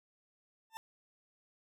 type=tone with exponential growth; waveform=40% pulse; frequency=893 Hz; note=A5; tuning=25 cents sharp; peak=-37 dBFS; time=0.7-0.77 s; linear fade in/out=0 ms; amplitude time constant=15 ms; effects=none